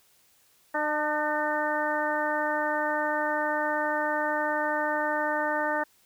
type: harmonic tone with a mistuned harmonic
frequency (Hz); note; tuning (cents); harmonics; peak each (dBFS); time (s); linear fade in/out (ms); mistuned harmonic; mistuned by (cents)
302.1; D4; +49; 1 / 2 / 3 / 4 / 5 / 6; -35 / -30 / -30 / -35 / -33 / -32; 0.74-5.84; 10; 3; -21
effects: white hiss -63 dBFS RMS until 6.05 s